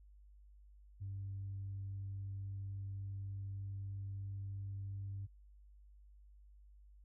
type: tone with pitch glide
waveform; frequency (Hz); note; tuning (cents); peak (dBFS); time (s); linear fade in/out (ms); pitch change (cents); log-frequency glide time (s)
sine; 98 to 98.57; G2 to G2; 0 to +10; -40; 1-5.27; 20; +10; 1.82-4.5
effects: tanh soft clip ceiling -37 dBFS + added 50 Hz sine -58 dBFS peak until 7.04 s